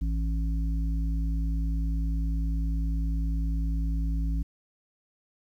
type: harmonic tone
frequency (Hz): 55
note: A1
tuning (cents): 0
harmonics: 1 / 3 / 5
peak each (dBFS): -25 / -35 / -39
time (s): 0.01-4.43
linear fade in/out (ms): 10
effects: 10-bit